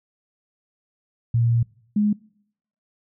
sine tone pair in turn, 117.1 / 208.6 Hz, A#2 / G#3, +8 / +8 cents, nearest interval minor seventh, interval 1000 cents, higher second, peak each -16 dBFS, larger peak neither, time 1.34-1.63 / 1.96-2.13 s, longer first, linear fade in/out 5 ms, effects noise-tail reverb RT60 0.7 s tail -24 dB re dry

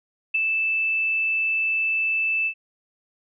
sine tone with ADSR envelope, 2637 Hz, E7, in tune, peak -17 dBFS, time 0.34-2.54 s, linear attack 10 ms, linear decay 17 ms, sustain -3 dB, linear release 76 ms, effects none

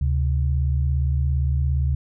sine tone pair together, 73.41 / 130.81 Hz, D2 / C3, 0 / 0 cents, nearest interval minor seventh, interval 1000 cents, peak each -19 / -24 dBFS, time 0.01-1.95 s, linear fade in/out 5 ms, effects none

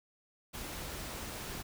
pink noise, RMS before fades -42 dBFS, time 0.53-1.63 s, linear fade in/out 20 ms, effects none

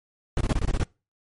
brown noise bursts, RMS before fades -22 dBFS, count 8, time 0.37-0.835 s, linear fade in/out 2 ms, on 38 ms, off 23 ms, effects noise-tail reverb RT60 0.3 s tail -25 dB re dry + MP3 48 kbps

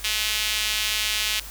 sawtooth tone with high-pass filter, 214.2 Hz, A3, 46 cents flat, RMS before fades -25 dBFS, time 0.04-1.4 s, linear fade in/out 5 ms, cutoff 2900 Hz, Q 1.6, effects added 50 Hz sine -40 dBFS peak until 1.5 s + white hiss -40 dBFS RMS until 1.5 s

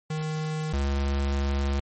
square tone pair in turn, 155.56 / 69.66 Hz, D#3 / C#2, 0 / +9 cents, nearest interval octave + major second, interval 1391 cents, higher first, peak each -28 / -24 dBFS, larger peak second, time 0.1-0.73 / 0.73-1.8 s, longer second, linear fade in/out 5 ms, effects MP3 32 kbps

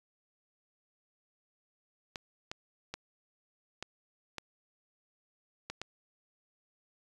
clicks, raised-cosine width 0.2 ms, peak -21 dBFS, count 7, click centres 2.158 / 2.515 / 2.94 / 3.826 / 4.383 / 5.7 / 5.816 s, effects resampled to 24000 Hz

